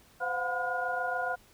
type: tone cluster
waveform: sine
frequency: 512 / 711 / 738 / 1008 / 1433 Hz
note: C5 / F5 / F#5 / B5 / F6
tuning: -38 / +31 / -5 / +35 / +44 cents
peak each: -37 / -34 / -37 / -40 / -33 dBFS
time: 0.2-1.36 s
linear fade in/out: 20 ms
effects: pink hiss -60 dBFS RMS until 1.53 s